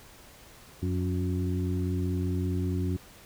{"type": "harmonic tone with a mistuned harmonic", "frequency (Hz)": 90.6, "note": "F#2", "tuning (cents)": -36, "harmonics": [1, 2, 3, 4], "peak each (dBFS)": [-28, -33, -34, -37], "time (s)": [0.82, 2.97], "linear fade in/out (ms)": 10, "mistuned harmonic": 3, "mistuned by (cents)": 36, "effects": ["pink hiss -52 dBFS RMS until 3.25 s"]}